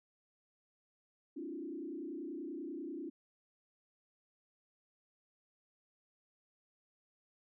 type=tone with frequency modulation; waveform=sine; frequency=311.1 Hz; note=D#4; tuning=in tune; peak=-40 dBFS; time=1.36-3.1 s; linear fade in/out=10 ms; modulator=30.3 Hz; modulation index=1.6; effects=none